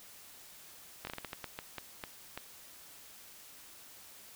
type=slowing click train; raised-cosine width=0.3 ms; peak=-23 dBFS; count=12; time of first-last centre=1.05-2.376 s; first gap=21 ms; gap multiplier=1.32; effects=white hiss -54 dBFS RMS until 4.35 s